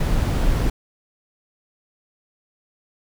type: noise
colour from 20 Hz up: brown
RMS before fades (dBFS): -19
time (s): 0-0.7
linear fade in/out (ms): 5
effects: none